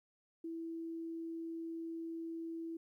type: tone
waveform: sine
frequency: 329.6 Hz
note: E4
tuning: in tune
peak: -40 dBFS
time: 0.44-2.77 s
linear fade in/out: 5 ms
effects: 13-bit